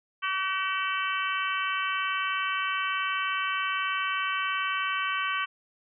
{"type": "harmonic tone", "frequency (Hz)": 381.2, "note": "G4", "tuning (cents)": -48, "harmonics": [3, 4, 5, 6, 7, 8], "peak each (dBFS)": [-30, -32, -38, -36, -35, -36], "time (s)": [0.22, 5.46], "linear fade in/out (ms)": 20, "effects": []}